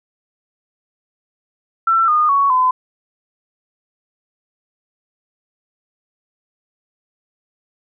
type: tone with pitch steps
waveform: sine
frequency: 1342 / 1223.5 / 1115.5 / 1017 Hz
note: E6 / D#6 / C#6 / C6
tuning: +31 / -29 / +11 / -50 cents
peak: -11 dBFS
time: 1.87-2.71 s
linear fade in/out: 5 ms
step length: 210 ms
effects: none